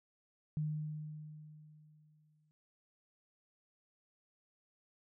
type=tone with exponential decay; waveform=sine; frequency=152.7 Hz; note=D#3; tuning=32 cents flat; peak=-32 dBFS; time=0.57-2.51 s; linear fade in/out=0 ms; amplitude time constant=420 ms; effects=none